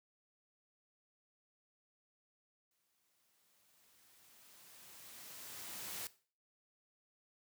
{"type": "noise with exponential growth", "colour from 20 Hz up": "white", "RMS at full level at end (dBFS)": -43, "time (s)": [2.71, 6.07], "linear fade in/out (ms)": 1, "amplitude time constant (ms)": 730, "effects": ["noise-tail reverb RT60 0.4 s tail -17 dB re dry", "high-pass 80 Hz 12 dB/octave"]}